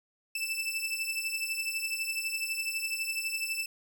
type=beating tone pair; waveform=sawtooth; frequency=2637 / 2649 Hz; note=E7 / E7; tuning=0 / +8 cents; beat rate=12 Hz; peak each=-31 dBFS; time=0.35-3.66 s; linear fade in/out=5 ms; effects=none